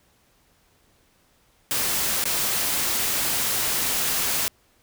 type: noise with dropouts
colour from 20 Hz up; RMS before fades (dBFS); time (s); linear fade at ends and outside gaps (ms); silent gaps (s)
white; -24; 1.71-4.48; 0; 2.24-2.255
effects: pink hiss -62 dBFS RMS until 4.82 s